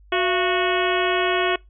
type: harmonic tone with a mistuned harmonic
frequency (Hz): 367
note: F#4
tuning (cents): -14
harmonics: 1 / 2 / 3 / 4 / 5 / 6 / 7 / 8 / 9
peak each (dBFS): -22 / -25 / -27 / -28 / -29 / -30 / -30 / -31 / -32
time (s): 0.12-1.56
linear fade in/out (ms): 5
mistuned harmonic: 2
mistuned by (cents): -120
effects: noise-tail reverb RT60 0.2 s tail -24 dB re dry + added 50 Hz sine -47 dBFS peak until 1.69 s